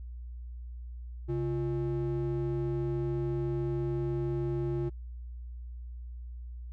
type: ring-modulated tone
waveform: triangle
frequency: 240.8 Hz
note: B3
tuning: 44 cents flat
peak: -24 dBFS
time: 1.28-4.9 s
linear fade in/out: 20 ms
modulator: 107 Hz
effects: added 60 Hz sine -39 dBFS peak until 6.72 s